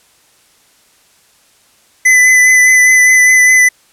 square tone with vibrato, 2010 Hz, B6, 30 cents sharp, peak -5 dBFS, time 2.05-3.69 s, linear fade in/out 10 ms, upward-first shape sine, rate 4.9 Hz, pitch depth 17 cents each way, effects white hiss -50 dBFS RMS until 3.92 s + low-pass 11000 Hz 12 dB/octave

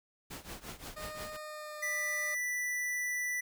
pink noise with tremolo, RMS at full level -42 dBFS, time 0.3-1.37 s, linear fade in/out 10 ms, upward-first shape triangle, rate 5.7 Hz, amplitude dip 90%
20% pulse tone with pitch glide, 614 to 602.8 Hz, D#5 to D5, -23 to +45 cents, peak -37 dBFS, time 0.96-2.35 s, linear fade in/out 10 ms, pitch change -32 cents, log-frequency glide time 1.32-1.85 s
square tone, 1975.5 Hz, B6, in tune, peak -33 dBFS, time 1.82-3.41 s, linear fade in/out 10 ms
effects none

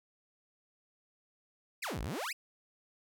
sawtooth exponential two-way sweep, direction down then up, 2822 to 43.65 to 2822 Hz, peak -32 dBFS, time 1.82-2.33 s, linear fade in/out 10 ms, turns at 2.01 s, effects none

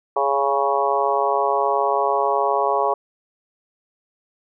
harmonic tone with a mistuned harmonic, 138.59 Hz, C#3, in tune, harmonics 3 / 4 / 5 / 6 / 7 / 8, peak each -24 / -24 / -24 / -24 / -24 / -24 dBFS, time 0.16-2.94 s, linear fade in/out 5 ms, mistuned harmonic 4, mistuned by +21 cents, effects none

